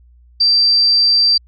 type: tone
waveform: sine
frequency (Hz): 4691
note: D8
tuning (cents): -3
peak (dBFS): -9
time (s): 0.4-1.38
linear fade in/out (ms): 10
effects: added 60 Hz sine -44 dBFS peak until 1.47 s